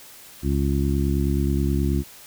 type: harmonic tone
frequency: 69.4 Hz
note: C#2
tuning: 3 cents sharp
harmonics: 1 / 2 / 3 / 4 / 5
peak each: -22 / -25 / -27 / -28 / -29 dBFS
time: 0.42-2.04 s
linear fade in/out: 50 ms
effects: white hiss -45 dBFS RMS until 2.26 s